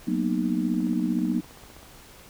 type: chord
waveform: sine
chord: B major seventh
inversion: second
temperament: just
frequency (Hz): 185.21 / 231.5 / 246.9 / 308.7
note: F#3 / A#3 / B3 / D#4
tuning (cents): +2 / -12 / 0 / -14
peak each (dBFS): -28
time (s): 0.07-1.41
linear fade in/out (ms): 10
type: click train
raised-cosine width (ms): 1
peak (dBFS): -34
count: 18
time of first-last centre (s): 0.74-1.83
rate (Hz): 15.6
effects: pink hiss -49 dBFS RMS until 2.29 s